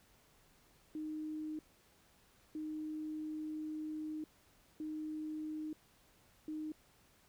sine tone bursts at uneven times, 308.9 Hz, D#4, 12 cents flat, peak -39 dBFS, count 4, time 0.95-1.59 / 2.55-4.24 / 4.8-5.73 / 6.48-6.72 s, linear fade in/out 2 ms, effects pink hiss -68 dBFS RMS until 7.28 s

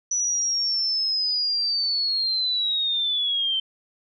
sine linear sweep, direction down, 5940 to 3097 Hz, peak -21 dBFS, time 0.11-3.6 s, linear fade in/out 5 ms, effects none

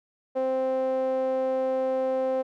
sawtooth tone with band-pass filter, 261.3 Hz, C4, 2 cents flat, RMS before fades -26 dBFS, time 0.35-2.43 s, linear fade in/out 20 ms, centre 580 Hz, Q 7, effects none

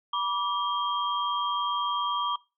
sine tone cluster, 973 / 1163 / 3214 Hz, B5 / D6 / G7, -26 / -17 / +43 cents, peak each -31 / -28 / -32 dBFS, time 0.13-2.36 s, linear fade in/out 5 ms, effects noise-tail reverb RT60 0.3 s tail -24 dB re dry

